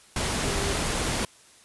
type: tone in noise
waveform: sine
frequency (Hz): 396.9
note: G4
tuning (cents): +22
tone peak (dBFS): -33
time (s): 0.45-0.73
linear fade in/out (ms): 2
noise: pink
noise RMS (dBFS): -27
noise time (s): 0.16-1.25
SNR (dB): -9
effects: white hiss -54 dBFS RMS until 1.64 s + resampled to 24000 Hz